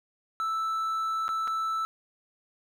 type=tone with dropouts; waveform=triangle; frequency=1318.5 Hz; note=E6; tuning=in tune; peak=-25 dBFS; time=0.4-1.85 s; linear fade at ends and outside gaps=0 ms; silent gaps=1.281-1.29 / 1.474-1.478 s; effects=none